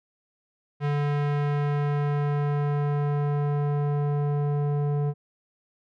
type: tone with low-pass filter sweep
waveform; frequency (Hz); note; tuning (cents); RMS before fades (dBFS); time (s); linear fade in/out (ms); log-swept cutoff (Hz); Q
square; 145.3; D3; -18; -25; 0.8-5.14; 50; 2400 to 650; 0.8
effects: none